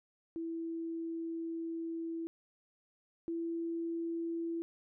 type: tone pair in turn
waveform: sine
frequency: 330 / 333.8 Hz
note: E4 / E4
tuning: +2 / +22 cents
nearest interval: unison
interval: 20 cents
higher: second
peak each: -36 / -34 dBFS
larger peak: second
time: 0.36-2.27 / 3.28-4.62 s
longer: first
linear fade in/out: 0 ms
effects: none